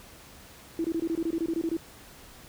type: tone bursts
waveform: sine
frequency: 329.6 Hz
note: E4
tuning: in tune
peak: -25 dBFS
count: 13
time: 0.79-1.768 s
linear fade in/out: 2 ms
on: 54 ms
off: 23 ms
effects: pink hiss -50 dBFS RMS until 2.48 s